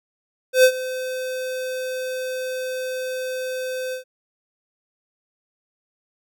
square tone with ADSR envelope, 513 Hz, C5, 34 cents flat, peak -9 dBFS, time 0.53-4.04 s, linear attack 110 ms, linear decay 71 ms, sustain -17 dB, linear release 110 ms, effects none

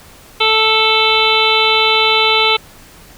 harmonic tone, 440 Hz, A4, in tune, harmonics 1 / 2 / 3 / 5 / 6 / 7 / 8 / 9, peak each -18 / -18 / -18 / -18 / -18 / -18 / -18 / -18 dBFS, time 0.4-2.57 s, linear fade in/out 10 ms, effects pink hiss -41 dBFS RMS until 3.17 s

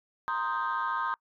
sine chord, C minor seventh, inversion third, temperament equal, 932.3 / 1046.5 / 1244.5 / 1568 Hz, Bb5 / C6 / Eb6 / G6, 0 / 0 / 0 / 0 cents, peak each -33 / -32 / -32 / -34 dBFS, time 0.28-1.14 s, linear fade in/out 0 ms, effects noise-tail reverb RT60 0.1 s tail -24 dB re dry + tanh soft clip ceiling -22 dBFS

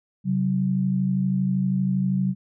sine tone pair together, 135.6 / 188.23 Hz, C#3 / F#3, -38 / +30 cents, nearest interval tritone, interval 568 cents, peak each -25 / -21 dBFS, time 0.24-2.35 s, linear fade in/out 50 ms, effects none

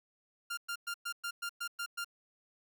sawtooth tone bursts, 1396.9 Hz, F6, in tune, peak -32 dBFS, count 9, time 0.5-2.046 s, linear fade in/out 10 ms, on 74 ms, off 110 ms, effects none

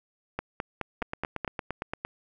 two click trains, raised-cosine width 0.5 ms, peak -15 / -16 dBFS, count 6 / 10, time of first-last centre 0.39-1.447 / 1.02-2.05 s, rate 4.73 / 8.74 Hz, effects none

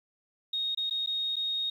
sine tone with dropouts, 3729 Hz, A#7, in tune, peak -28 dBFS, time 0.53-1.7 s, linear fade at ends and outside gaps 5 ms, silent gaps 0.749-0.773 / 0.898-0.908 / 1.062-1.072 / 1.358-1.365 s, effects 10-bit

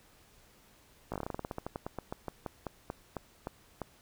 slowing click train, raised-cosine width 1 ms, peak -22 dBFS, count 25, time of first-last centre 1.12-3.817 s, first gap 17 ms, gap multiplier 1.14, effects pink hiss -62 dBFS RMS until 4.01 s

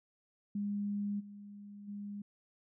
sine tone with level steps, 203.8 Hz, G#3, 32 cents flat, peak -33 / -47 / -40 dBFS, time 0.55-2.22 s, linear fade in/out 5 ms, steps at 1.19 / 1.87 s, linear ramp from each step 20 ms, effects none

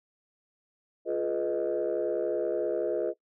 sine chord, F half-diminished seventh, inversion none, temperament equal with one note detuned, 349.2 / 423.3 / 493.9 / 622.3 Hz, F4 / Ab4 / Cb5 / Eb5, 0 / +33 / 0 / 0 cents, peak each -31 dBFS, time 1.05-3.14 s, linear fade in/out 50 ms, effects noise-tail reverb RT60 0.1 s tail -21 dB re dry + tanh soft clip ceiling -20 dBFS

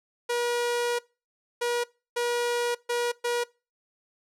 sawtooth tone bursts at uneven times, 480.1 Hz, B4, 49 cents flat, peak -21 dBFS, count 5, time 0.29-0.99 / 1.61-1.84 / 2.16-2.75 / 2.89-3.12 / 3.24-3.44 s, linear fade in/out 10 ms, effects noise-tail reverb RT60 0.3 s tail -23 dB re dry + low-pass 11000 Hz 12 dB/octave

